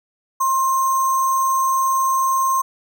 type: tone with sample-and-hold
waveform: sine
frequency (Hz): 1061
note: C6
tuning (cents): +24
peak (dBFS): -15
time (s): 0.4-2.62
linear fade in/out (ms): 10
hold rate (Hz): 7350
effects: none